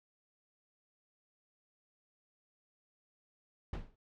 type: noise with exponential decay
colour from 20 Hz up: brown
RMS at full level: -32 dBFS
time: 3.73-3.96 s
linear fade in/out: 5 ms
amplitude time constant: 49 ms
effects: low-pass 4000 Hz 12 dB/octave